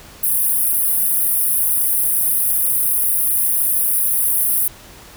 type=high-pass noise; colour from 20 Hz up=pink; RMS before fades=-17 dBFS; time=0.23-4.68 s; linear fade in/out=5 ms; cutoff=9500 Hz; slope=96 dB/octave; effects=pink hiss -41 dBFS RMS until 5.16 s